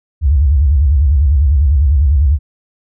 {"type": "tone with vibrato", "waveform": "sine", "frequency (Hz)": 70.8, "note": "C#2", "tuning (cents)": 37, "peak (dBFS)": -7, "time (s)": [0.21, 2.39], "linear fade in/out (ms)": 50, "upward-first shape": "square", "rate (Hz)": 10, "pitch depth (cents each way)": 160, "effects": []}